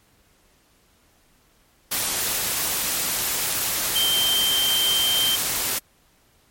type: tone in noise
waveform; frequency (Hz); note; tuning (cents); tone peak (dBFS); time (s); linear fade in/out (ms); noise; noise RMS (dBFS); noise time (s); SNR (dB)
sine; 3136; G7; 0; -19; 3.95-5.36; 10; white; -24; 1.91-5.79; +2
effects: pink hiss -60 dBFS RMS until 6.5 s + MP3 64 kbps

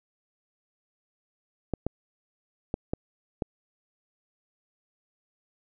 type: clicks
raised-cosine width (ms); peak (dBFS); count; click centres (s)
2; -14; 5; 1.737 / 1.866 / 2.741 / 2.935 / 3.422
effects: none

